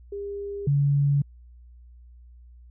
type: tone pair in turn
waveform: sine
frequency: 402.6 / 142.05 Hz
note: G4 / C#3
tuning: +46 / +43 cents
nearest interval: octave + tritone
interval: 1803 cents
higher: first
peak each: -30 / -18 dBFS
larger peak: second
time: 0.12-0.67 / 0.67-1.22 s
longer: neither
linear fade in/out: 5 ms
effects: added 60 Hz sine -46 dBFS peak until 2.7 s